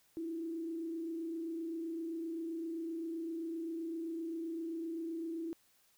sine tone with frequency modulation, 329.6 Hz, E4, in tune, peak -37 dBFS, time 0.17-5.53 s, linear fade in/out 0 ms, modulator 27.7 Hz, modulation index 0.43, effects white hiss -70 dBFS RMS until 5.97 s

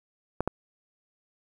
clicks, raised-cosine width 1 ms, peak -12 dBFS, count 2, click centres 0.406 / 0.476 s, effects 8-bit

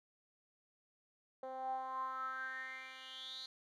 10% pulse tone with band-pass filter sweep, 261.2 Hz, C4, 3 cents flat, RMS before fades -44 dBFS, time 1.43-3.46 s, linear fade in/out 2 ms, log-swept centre 600 to 4200 Hz, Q 8.4, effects none

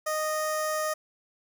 15% pulse tone with notch filter, 619 Hz, D#5, 9 cents flat, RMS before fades -29 dBFS, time 0.06-0.94 s, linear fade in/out 10 ms, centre 2700 Hz, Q 0.99, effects none

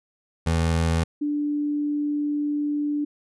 25% pulse / sine tone pair in turn, 82.41 / 293.7 Hz, E2 / D4, 0 / 0 cents, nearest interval octave + minor seventh, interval 2200 cents, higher second, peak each -16 / -22 dBFS, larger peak first, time 0.46-1.04 / 1.21-3.05 s, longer second, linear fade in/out 10 ms, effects resampled to 24000 Hz

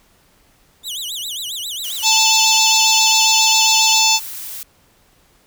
sawtooth tone with vibrato, 3385 Hz, G#7, 32 cents sharp, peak -21 dBFS, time 0.83-4.03 s, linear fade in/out 50 ms, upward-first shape sine, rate 7.4 Hz, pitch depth 280 cents each way
blue noise, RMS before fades -30 dBFS, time 1.84-4.63 s, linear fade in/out 0 ms
harmonic tone, 880 Hz, A5, in tune, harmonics 1 / 3 / 4 / 5 / 6 / 7 / 8, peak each -19 / -19 / -19 / -19 / -19 / -19 / -19 dBFS, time 2.02-4.2 s, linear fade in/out 50 ms
effects pink hiss -55 dBFS RMS until 5.46 s

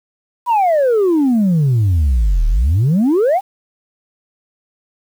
sine exponential two-way sweep, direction down then up, 1003 to 36.71 to 829 Hz, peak -8 dBFS, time 0.46-3.41 s, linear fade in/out 50 ms, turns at 2.47 s, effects tanh soft clip ceiling -9 dBFS + 7-bit

